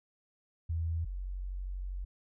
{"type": "tone pair in turn", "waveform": "sine", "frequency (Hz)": [82.41, 46.25], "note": ["E2", "F#1"], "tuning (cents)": [0, 0], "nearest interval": "minor seventh", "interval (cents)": 1000, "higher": "first", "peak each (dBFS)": [-30, -35], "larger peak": "first", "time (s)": [[0.69, 1.05], [1.05, 2.05]], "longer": "second", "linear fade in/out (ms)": 10, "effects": []}